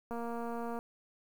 click train, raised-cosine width 1 ms, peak -27 dBFS, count 160, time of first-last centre 0.11-0.789 s, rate 234 Hz, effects 9-bit

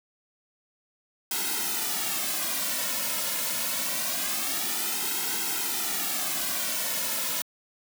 white noise with flanger, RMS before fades -29 dBFS, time 1.31-7.42 s, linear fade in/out 2 ms, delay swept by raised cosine 1.7 to 2.58 ms, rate 0.25 Hz, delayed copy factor -0.75, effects high-pass 200 Hz 12 dB/octave

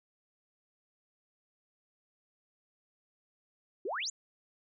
sine exponential sweep, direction up, 329.6 to 7490 Hz, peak -33 dBFS, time 3.85-4.1 s, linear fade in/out 5 ms, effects none

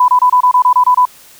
sine tone bursts, 997 Hz, B5, 16 cents sharp, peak -5 dBFS, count 10, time 0-1.054 s, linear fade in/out 5 ms, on 82 ms, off 26 ms, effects white hiss -41 dBFS RMS until 1.39 s

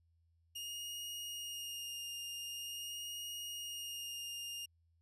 sawtooth tone with vibrato, 2844 Hz, F7, 31 cents sharp, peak -39 dBFS, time 0.55-4.66 s, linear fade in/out 10 ms, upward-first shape sine, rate 0.45 Hz, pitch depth 15 cents each way, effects added 83 Hz sine -70 dBFS peak until 5.01 s + resampled to 32000 Hz

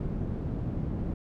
white low-pass noise, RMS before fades -32 dBFS, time 0-1.14 s, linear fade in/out 5 ms, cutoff 190 Hz, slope 12 dB/octave, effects none

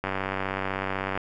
click train, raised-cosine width 0.5 ms, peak -13 dBFS, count 110, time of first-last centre 0.04-1.175 s, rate 96 Hz, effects none

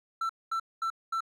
triangle tone bursts, 1338 Hz, E6, 25 cents sharp, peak -26 dBFS, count 4, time 0.21-1.206 s, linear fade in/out 5 ms, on 84 ms, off 220 ms, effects none

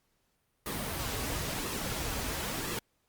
pink noise with flanger, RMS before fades -35 dBFS, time 0.66-2.79 s, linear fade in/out 2 ms, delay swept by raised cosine 1.3 to 5.9 ms, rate 0.98 Hz, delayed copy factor -0.5, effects pink hiss -75 dBFS RMS until 3.08 s + Opus 48 kbps

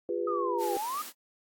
sine chord, F diminished, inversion none, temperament equal with one note detuned, 349.2 / 405.1 / 493.9 Hz, F4 / Ab4 / Cb5, 0 / -43 / 0 cents, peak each -33 dBFS, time 0.09-0.77 s, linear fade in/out 2 ms
sine exponential two-way sweep, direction down then up, 1269 to 780 to 1269 Hz, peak -31 dBFS, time 0.27-1.02 s, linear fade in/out 5 ms, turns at 0.76 s
white high-pass noise, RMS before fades -42 dBFS, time 0.58-1.13 s, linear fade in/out 50 ms, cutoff 210 Hz, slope 96 dB/octave
effects AAC 64 kbps

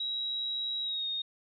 sine tone with pitch glide, 3856 to 3707 Hz, B7 to A#7, -42 to -10 cents, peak -31 dBFS, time 0-1.22 s, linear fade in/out 5 ms, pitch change -68 cents, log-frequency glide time 0.82-1.06 s, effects none

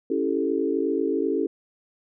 sine chord, A dominant seventh, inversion first, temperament equal, 277.2 / 329.6 / 392 / 440 Hz, C#4 / E4 / G4 / A4, 0 / 0 / 0 / 0 cents, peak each -27 dBFS, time 0.1-1.47 s, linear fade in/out 5 ms, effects none

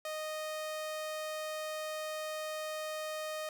sawtooth tone, 620 Hz, D#5, 6 cents flat, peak -33 dBFS, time 0.05-3.49 s, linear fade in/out 2 ms, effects none

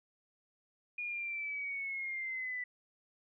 sine linear sweep, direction down, 2447 to 1975.5 Hz, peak -36 dBFS, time 0.98-2.64 s, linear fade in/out 5 ms, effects none

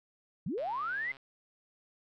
sine linear sweep, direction up, 130.81 to 2093 Hz, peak -32 dBFS, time 0.46-1.12 s, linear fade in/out 5 ms
click train, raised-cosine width 0.3 ms, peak -37 dBFS, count 81, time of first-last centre 0.58-1.168 s, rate 136 Hz
effects none

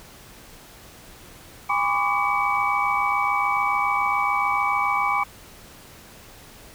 sine tone cluster, 812 / 1006 / 1120 / 1187 / 2276 Hz, G#5 / B5 / C#6 / D6 / C#7, -39 / +32 / +18 / +18 / +45 cents, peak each -26 dBFS, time 1.69-5.24 s, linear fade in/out 10 ms, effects pink hiss -46 dBFS RMS until 6.74 s

